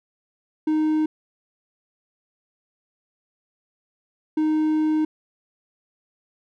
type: tone bursts at uneven times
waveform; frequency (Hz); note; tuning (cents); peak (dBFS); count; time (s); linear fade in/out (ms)
triangle; 310; D#4; -6; -16; 2; 0.67-1.06 / 4.37-5.05; 5
effects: none